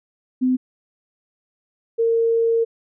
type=tone pair in turn; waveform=sine; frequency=255.4 / 458.5 Hz; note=C4 / A#4; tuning=-42 / -29 cents; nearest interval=minor seventh; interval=1013 cents; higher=second; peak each=-15 dBFS; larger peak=neither; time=0.41-0.57 / 1.98-2.65 s; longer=second; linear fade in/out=20 ms; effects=none